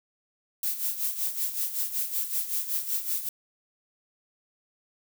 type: noise with tremolo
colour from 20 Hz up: violet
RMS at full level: -27 dBFS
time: 0.63-3.29 s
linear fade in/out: 2 ms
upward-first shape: sine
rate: 5.3 Hz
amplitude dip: 70%
effects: none